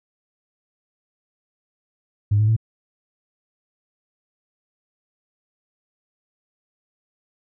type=tone with pitch steps; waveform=sine; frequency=103.2 / 107.15 / 111.25 Hz; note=G#2 / A2 / A2; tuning=-10 / -45 / +20 cents; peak=-13 dBFS; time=2.31-2.565 s; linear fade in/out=10 ms; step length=85 ms; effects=tanh soft clip ceiling -10 dBFS